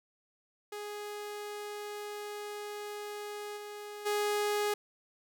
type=tone with level steps; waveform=sawtooth; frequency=415.3 Hz; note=G#4; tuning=in tune; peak=-35 / -38 / -25 dBFS; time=0.72-4.74 s; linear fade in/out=5 ms; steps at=3.56 / 4.05 s; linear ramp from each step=20 ms; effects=none